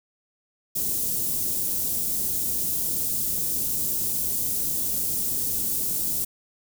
white band-stop noise, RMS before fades -26 dBFS, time 0.75-6.25 s, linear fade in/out 10 ms, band 310 to 8600 Hz, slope 12 dB/octave, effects none

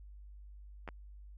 clicks, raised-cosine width 0.5 ms, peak -28 dBFS, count 2, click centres 0.877 / 0.888 s, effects added 50 Hz sine -49 dBFS peak until 1.37 s

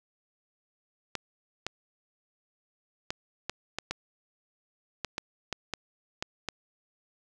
clicks, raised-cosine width 0.2 ms, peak -14 dBFS, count 12, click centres 1.153 / 1.666 / 3.105 / 3.496 / 3.786 / 3.91 / 5.047 / 5.181 / 5.527 / 5.737 / 6.225 / 6.487 s, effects none

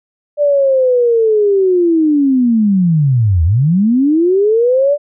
sine linear two-way sweep, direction down then up, 592 to 77 to 592 Hz, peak -8 dBFS, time 0.37-4.98 s, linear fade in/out 50 ms, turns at 3.44 s, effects none

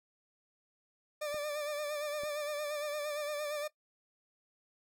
40% pulse tone with vibrato, 593 Hz, D5, 17 cents sharp, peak -34 dBFS, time 1.21-3.68 s, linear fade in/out 10 ms, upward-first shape sine, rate 8.7 Hz, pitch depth 44 cents each way
clicks, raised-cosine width 2 ms, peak -36 dBFS, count 2, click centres 1.344 / 2.235 s
effects noise-tail reverb RT60 0.1 s tail -17 dB re dry

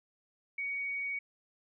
sine tone, 2244 Hz, C#7, 21 cents sharp, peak -33 dBFS, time 0.58-1.19 s, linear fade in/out 5 ms, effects none

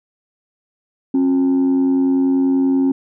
sine tone pair together, 269.9 / 360.3 Hz, C#4 / F#4, -46 / -46 cents, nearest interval perfect fourth, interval 500 cents, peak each -11 / -21 dBFS, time 1.14-2.92 s, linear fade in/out 5 ms, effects tanh soft clip ceiling -10 dBFS

